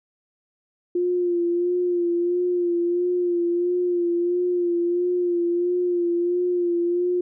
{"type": "tone with vibrato", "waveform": "sine", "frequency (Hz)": 350.9, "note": "F4", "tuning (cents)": 8, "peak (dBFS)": -19, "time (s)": [0.95, 7.21], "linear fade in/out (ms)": 5, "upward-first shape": "sine", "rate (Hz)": 1.5, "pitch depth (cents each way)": 34, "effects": []}